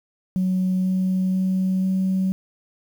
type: tone with pitch steps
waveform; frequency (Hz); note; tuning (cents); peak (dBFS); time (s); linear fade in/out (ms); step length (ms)
sine; 185.6 / 186.68 / 187.76 / 188.84; F#3 / F#3 / F#3 / F#3; +6 / +16 / +26 / +36; -17; 0.36-2.32; 0; 490
effects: tanh soft clip ceiling -15 dBFS + 8-bit